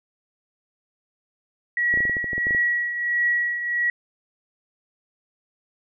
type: tone with tremolo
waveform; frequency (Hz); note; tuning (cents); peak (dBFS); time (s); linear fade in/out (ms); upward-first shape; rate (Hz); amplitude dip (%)
sine; 1921; B6; -48; -17; 1.77-3.9; 2; triangle; 1.5; 65
type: clicks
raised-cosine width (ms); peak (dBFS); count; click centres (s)
2; -20; 12; 1.94 / 1.974 / 2.005 / 2.053 / 2.096 / 2.168 / 2.243 / 2.332 / 2.38 / 2.469 / 2.508 / 2.548
effects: none